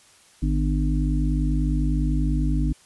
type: harmonic tone with a mistuned harmonic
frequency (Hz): 50.1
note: G1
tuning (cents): +38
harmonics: 1 / 3 / 5 / 6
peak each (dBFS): -21 / -26 / -28 / -29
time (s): 0.42-2.73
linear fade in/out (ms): 10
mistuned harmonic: 1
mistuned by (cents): +110
effects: white hiss -54 dBFS RMS until 2.85 s + resampled to 24000 Hz